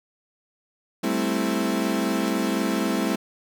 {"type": "chord", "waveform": "35% pulse", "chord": "A minor seventh", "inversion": "third", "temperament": "equal", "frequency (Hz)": [196, 220, 261.6, 329.6], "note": ["G3", "A3", "C4", "E4"], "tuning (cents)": [0, 0, 0, 0], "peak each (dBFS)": -26, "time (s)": [1.03, 3.16], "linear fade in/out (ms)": 10, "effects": []}